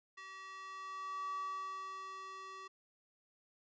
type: tone with high-pass filter sweep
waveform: square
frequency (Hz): 382.5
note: G4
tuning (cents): -42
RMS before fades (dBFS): -45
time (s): 0.17-2.68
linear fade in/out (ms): 10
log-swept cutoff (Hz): 1500 to 840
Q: 7.3
effects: resampled to 16000 Hz